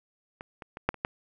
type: clicks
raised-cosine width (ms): 0.5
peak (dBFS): -24 / -26 / -24 / -8 / -27 / -12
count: 6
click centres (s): 0.409 / 0.622 / 0.771 / 0.89 / 0.943 / 1.049
effects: none